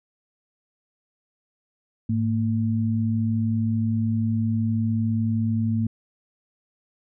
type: tone pair together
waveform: sine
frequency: 106.8 / 226.3 Hz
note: G#2 / A3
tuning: +49 / +49 cents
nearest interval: octave + minor second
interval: 1300 cents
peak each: -23 dBFS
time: 2.09-5.87 s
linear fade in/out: 5 ms
effects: none